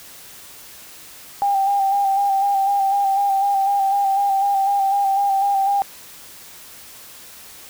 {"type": "tone with vibrato", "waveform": "sine", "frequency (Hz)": 792, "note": "G5", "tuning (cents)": 18, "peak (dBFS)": -15, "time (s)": [1.42, 5.82], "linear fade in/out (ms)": 0, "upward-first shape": "square", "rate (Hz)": 4, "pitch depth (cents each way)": 26, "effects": ["white hiss -41 dBFS RMS until 7.69 s"]}